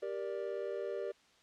triangle chord, G minor, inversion none, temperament just, 392 / 470.4 / 588 Hz, G4 / Bb4 / D5, 0 / +16 / +2 cents, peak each -38 / -39 / -39 dBFS, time 0.02-1.12 s, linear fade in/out 10 ms, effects white hiss -66 dBFS RMS until 1.42 s + low-pass 5000 Hz 12 dB/octave

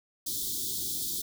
white band-stop noise, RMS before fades -33 dBFS, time 0.26-1.22 s, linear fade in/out 10 ms, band 410 to 3300 Hz, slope 96 dB/octave, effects none

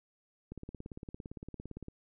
click train, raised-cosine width 3 ms, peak -30 dBFS, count 25, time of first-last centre 0.52-1.884 s, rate 17.6 Hz, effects none

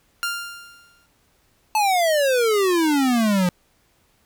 sawtooth tone with exponential decay, 1396.9 Hz, F6, in tune, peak -17 dBFS, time 0.23-1.06 s, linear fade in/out 0 ms, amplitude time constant 180 ms
square exponential sweep, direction down, 880 to 174.61 Hz, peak -17 dBFS, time 1.75-3.49 s, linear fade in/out 2 ms
effects pink hiss -62 dBFS RMS until 4.25 s

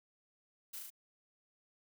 blue noise with echo, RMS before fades -45 dBFS, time 0.73-0.79 s, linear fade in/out 10 ms, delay 38 ms, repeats 3, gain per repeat -2 dB, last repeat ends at 0.904 s, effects none

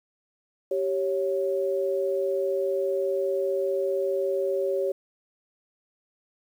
sine tone pair together, 388.6 / 553.5 Hz, G4 / C#5, -15 / -3 cents, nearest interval tritone, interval 612 cents, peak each -26 dBFS, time 0.71-4.92 s, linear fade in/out 5 ms, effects 9-bit

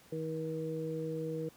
harmonic tone, 159.5 Hz, D#3, 43 cents sharp, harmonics 1 / 2 / 3, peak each -39 / -41 / -37 dBFS, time 0.12-1.49 s, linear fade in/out 5 ms, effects pink hiss -60 dBFS RMS until 1.56 s + high-pass 80 Hz 12 dB/octave

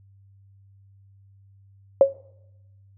sine tone with exponential decay, 547 Hz, C#5, 23 cents flat, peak -6 dBFS, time 2.01-2.15 s, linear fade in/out 1 ms, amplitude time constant 30 ms, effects noise-tail reverb RT60 0.9 s tail -22 dB re dry + added 98 Hz sine -51 dBFS peak until 2.97 s

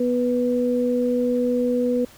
sine tone pair together, 246.1 / 492.2 Hz, B3 / B4, -6 / -6 cents, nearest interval octave, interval 1200 cents, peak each -21 dBFS, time 0-2.05 s, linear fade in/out 5 ms, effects pink hiss -48 dBFS RMS until 2.17 s

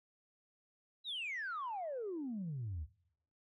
sine exponential sweep, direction down, 4005 to 68.9 Hz, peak -37 dBFS, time 1.04-2.87 s, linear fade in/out 50 ms, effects noise-tail reverb RT60 0.8 s tail -23 dB re dry + tanh soft clip ceiling -35 dBFS

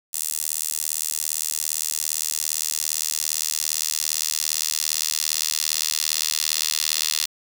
10% pulse tone with high-pass filter sweep, 77.5 Hz, D#2, 6 cents flat, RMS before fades -25 dBFS, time 0.13-7.26 s, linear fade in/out 10 ms, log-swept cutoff 8200 to 4400 Hz, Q 1.4, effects none

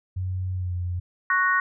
sine tone with pitch glide, 92.5 to 88.99 Hz, F#2 to F2, 0 to +33 cents, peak -25 dBFS, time 0.16-1 s, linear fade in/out 10 ms, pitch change -67 cents, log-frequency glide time 0.54-0.75 s
sine chord, F# major, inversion second, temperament equal, 1108.7 / 1480 / 1864.7 Hz, C#6 / F#6 / A#6, 0 / 0 / 0 cents, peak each -23 dBFS, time 1.3-1.6 s, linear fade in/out 2 ms
effects none

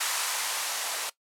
violet noise with band-pass filter sweep, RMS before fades -30 dBFS, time 0-1.1 s, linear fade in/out 10 ms, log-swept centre 1000 to 630 Hz, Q 1.4, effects noise-tail reverb RT60 0.1 s tail -18 dB re dry + low-pass 12000 Hz 12 dB/octave

